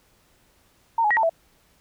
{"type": "tone with pitch steps", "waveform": "sine", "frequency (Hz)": [916, 840, 1902, 892, 660], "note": ["A#5", "G#5", "A#6", "A5", "E5"], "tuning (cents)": [-31, 19, 34, 23, 2], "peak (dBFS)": -17, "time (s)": [0.98, 1.295], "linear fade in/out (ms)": 5, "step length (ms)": 63, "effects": ["pink hiss -61 dBFS RMS until 1.8 s"]}